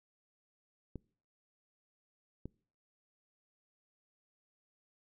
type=clicks; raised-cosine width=3 ms; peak=-29 dBFS; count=2; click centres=0.957 / 2.456 s; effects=noise-tail reverb RT60 0.5 s tail -25 dB re dry